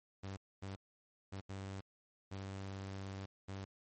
sawtooth tone bursts at uneven times, 97.1 Hz, G2, 16 cents flat, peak -39 dBFS, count 6, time 0.23-0.37 / 0.62-0.76 / 1.32-1.41 / 1.49-1.81 / 2.31-3.26 / 3.48-3.65 s, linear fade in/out 10 ms, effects MP3 32 kbps

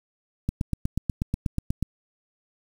click train, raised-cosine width 5 ms, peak -12 dBFS, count 12, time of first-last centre 0.49-1.827 s, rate 8.23 Hz, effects 7-bit

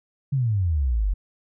sine exponential sweep, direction down, 143.7 to 44 Hz, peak -19 dBFS, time 0.32-1.14 s, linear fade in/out 10 ms, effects none

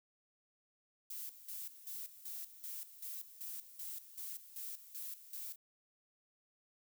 violet noise with tremolo, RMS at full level -45 dBFS, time 1.1-5.56 s, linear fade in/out 5 ms, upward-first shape square, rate 2.6 Hz, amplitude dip 75%, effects none

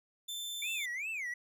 sawtooth tone, 3545 Hz, A7, 12 cents sharp, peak -35 dBFS, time 0.28-0.86 s, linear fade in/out 10 ms
triangle tone with vibrato, 2257 Hz, C#7, 31 cents sharp, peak -34 dBFS, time 0.62-1.34 s, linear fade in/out 5 ms, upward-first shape sine, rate 2.6 Hz, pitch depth 290 cents each way
effects none

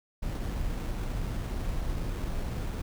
brown noise with sample-and-hold, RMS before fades -32 dBFS, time 0.22-2.82 s, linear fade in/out 10 ms, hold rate 4900 Hz, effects none

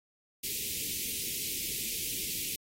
white band-stop noise, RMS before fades -35 dBFS, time 0.43-2.56 s, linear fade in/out 10 ms, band 450 to 2200 Hz, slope 48 dB/octave, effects AAC 48 kbps

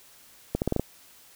accelerating click train, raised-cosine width 2 ms, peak -11 dBFS, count 6, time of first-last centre 0.55-0.796 s, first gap 69 ms, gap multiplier 0.83, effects white hiss -54 dBFS RMS until 1.35 s

